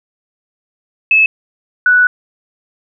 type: tone pair in turn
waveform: sine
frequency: 2600 / 1479.1 Hz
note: E7 / F#6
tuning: -24 / -1 cents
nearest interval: minor seventh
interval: 977 cents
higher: first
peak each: -6 dBFS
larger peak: neither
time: 1.11-1.26 / 1.86-2.07 s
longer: second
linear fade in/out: 2 ms
effects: none